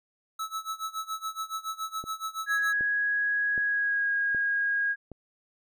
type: tone with tremolo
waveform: square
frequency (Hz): 1303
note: E6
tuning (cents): -20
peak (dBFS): -30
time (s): 0.39-2.73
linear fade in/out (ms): 5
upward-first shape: sine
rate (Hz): 7.1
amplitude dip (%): 90
type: click train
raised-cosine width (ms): 2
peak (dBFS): -28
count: 5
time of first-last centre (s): 2.04-5.117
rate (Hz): 1.3
type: tone with pitch glide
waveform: sine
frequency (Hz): 1661.2 to 1637.4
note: G#6 to G#6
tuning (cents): 0 to -25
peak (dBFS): -24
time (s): 2.46-4.96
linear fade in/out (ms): 50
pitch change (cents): -25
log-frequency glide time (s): 3.62-4.12
effects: none